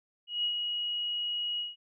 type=tone with ADSR envelope; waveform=sine; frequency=2900 Hz; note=F#7; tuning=35 cents flat; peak=-26 dBFS; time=0.27-1.76 s; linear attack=170 ms; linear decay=84 ms; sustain=-4 dB; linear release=170 ms; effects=none